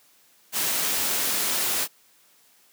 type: noise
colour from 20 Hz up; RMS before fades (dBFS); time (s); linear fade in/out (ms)
white; -25; 0.52-1.88; 50
effects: white hiss -59 dBFS RMS until 2.72 s + high-pass 150 Hz 12 dB/octave